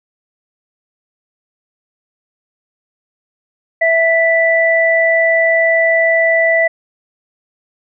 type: tone pair together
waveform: sine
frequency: 659.2 / 1975.5 Hz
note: E5 / B6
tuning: 0 / 0 cents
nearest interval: octave + perfect fifth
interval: 1900 cents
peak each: -12 dBFS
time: 3.81-6.68 s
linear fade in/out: 10 ms
effects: none